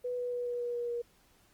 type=tone with pitch steps; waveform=sine; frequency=493.9 / 490.8 / 487.7 / 484.6 / 481.5 / 478.5 / 475.4 Hz; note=B4 / B4 / B4 / B4 / B4 / A#4 / A#4; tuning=0 / -11 / -22 / -33 / -44 / +45 / +34 cents; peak=-32 dBFS; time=0.04-1.02 s; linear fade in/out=10 ms; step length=140 ms; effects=pink hiss -66 dBFS RMS until 1.53 s + Opus 24 kbps